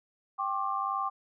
sine chord, G suspended fourth, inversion none, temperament equal with one note detuned, 784 / 1072.8 / 1174.7 Hz, G5 / C6 / D6, 0 / +43 / 0 cents, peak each -34 / -33 / -32 dBFS, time 0.38-1.1 s, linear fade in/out 20 ms, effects none

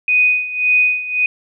sine tone with tremolo, 2490 Hz, D#7, 1 cent sharp, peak -9 dBFS, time 0.08-1.26 s, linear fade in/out 2 ms, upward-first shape sine, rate 1.8 Hz, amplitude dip 80%, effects none

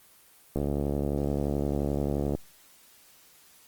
click train, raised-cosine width 2 ms, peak -15 dBFS, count 129, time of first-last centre 0.56-2.35 s, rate 71.5 Hz, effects white hiss -57 dBFS RMS until 3.67 s + Opus 24 kbps

